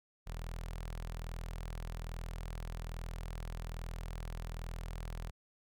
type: tone with notch filter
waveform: sawtooth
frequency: 41.2 Hz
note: E1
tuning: in tune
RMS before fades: -42 dBFS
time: 0.26-5.31 s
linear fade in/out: 20 ms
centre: 290 Hz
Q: 0.97
effects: none